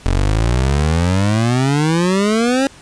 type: exponential sweep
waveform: 25% pulse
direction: up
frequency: 43.65 to 277.1 Hz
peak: -9 dBFS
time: 0.06-2.67 s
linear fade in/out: 0 ms
effects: pink hiss -42 dBFS RMS until 2.81 s + resampled to 22050 Hz